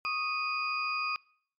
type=tone cluster; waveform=sine; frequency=1111 / 1244 / 2484 / 4844 Hz; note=C#6 / D#6 / D#7 / D#8; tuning=+4 / -1 / -3 / -47 cents; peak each=-39 / -34 / -32 / -39 dBFS; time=0.05-1.16 s; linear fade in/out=0 ms; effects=noise-tail reverb RT60 0.6 s tail -25 dB re dry + MP3 96 kbps